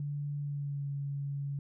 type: tone with pitch glide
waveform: sine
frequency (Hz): 144.6 to 140.81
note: D3 to C#3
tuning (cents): -27 to +27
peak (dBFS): -33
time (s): 0-1.59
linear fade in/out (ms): 2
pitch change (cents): -46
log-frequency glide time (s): 0.38-0.88
effects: none